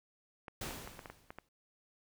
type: clicks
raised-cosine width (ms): 0.5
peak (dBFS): -30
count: 8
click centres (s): 0.482 / 0.709 / 0.875 / 0.992 / 1.058 / 1.1 / 1.305 / 1.386
type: noise with exponential decay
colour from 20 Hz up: pink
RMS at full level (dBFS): -39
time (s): 0.61-1.49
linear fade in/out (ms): 5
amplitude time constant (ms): 190
effects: none